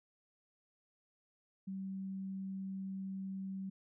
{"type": "tone", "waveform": "sine", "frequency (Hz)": 192.1, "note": "G3", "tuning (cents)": -35, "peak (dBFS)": -39, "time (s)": [1.67, 3.7], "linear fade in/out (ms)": 10, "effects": []}